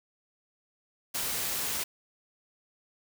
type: noise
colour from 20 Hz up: white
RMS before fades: -32 dBFS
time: 1.14-1.84 s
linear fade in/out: 10 ms
effects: none